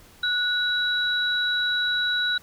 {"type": "tone pair together", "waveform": "sine", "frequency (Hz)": [1468, 3900], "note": ["F#6", "B7"], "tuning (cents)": [-14, -23], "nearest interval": "octave + perfect fourth", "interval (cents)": 1691, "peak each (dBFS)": -24, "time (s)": [0.23, 2.38], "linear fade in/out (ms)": 5, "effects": ["pink hiss -52 dBFS RMS until 2.42 s"]}